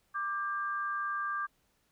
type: tone pair together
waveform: sine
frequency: 1179.3 / 1600 Hz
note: D6 / G6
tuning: +7 / +35 cents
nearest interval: perfect fourth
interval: 528 cents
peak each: -33 / -36 dBFS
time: 0.14-1.47 s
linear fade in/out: 20 ms
effects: pink hiss -73 dBFS RMS until 1.91 s